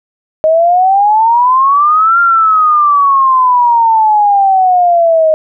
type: exponential two-way sweep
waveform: sine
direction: up then down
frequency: 622.3 to 1396.9 to 622.3 Hz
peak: -5 dBFS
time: 0.44-5.34 s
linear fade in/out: 0 ms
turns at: 2.2 s
effects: none